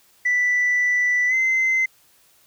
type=tone with pitch glide; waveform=sine; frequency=1975.5 to 2065 Hz; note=B6 to C7; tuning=0 to -23 cents; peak=-15 dBFS; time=0.25-1.86 s; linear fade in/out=10 ms; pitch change=+77 cents; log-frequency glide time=1.28-1.34 s; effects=tanh soft clip ceiling -14 dBFS + white hiss -57 dBFS RMS until 2.46 s